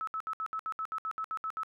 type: tone bursts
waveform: sine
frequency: 1300 Hz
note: E6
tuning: 24 cents flat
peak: -32 dBFS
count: 13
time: 0.01-1.633 s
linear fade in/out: 0 ms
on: 63 ms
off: 67 ms
effects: none